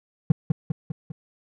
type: tone with echo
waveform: triangle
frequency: 155.56 Hz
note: D#3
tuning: in tune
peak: -8 dBFS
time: 0.3-0.32 s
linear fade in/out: 5 ms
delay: 200 ms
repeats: 4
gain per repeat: -5 dB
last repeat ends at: 1.12 s
effects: tanh soft clip ceiling -4 dBFS